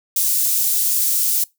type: high-pass noise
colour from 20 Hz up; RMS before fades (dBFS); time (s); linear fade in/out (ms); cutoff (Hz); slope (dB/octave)
white; -18; 0.16-1.44; 5; 7000; 12
effects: noise-tail reverb RT60 0.2 s tail -23 dB re dry